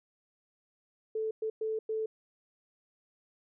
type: tone bursts at uneven times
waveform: sine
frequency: 438.8 Hz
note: A4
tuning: 5 cents flat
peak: -30 dBFS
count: 4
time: 1.15-1.31 / 1.42-1.5 / 1.61-1.79 / 1.89-2.06 s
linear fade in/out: 5 ms
effects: none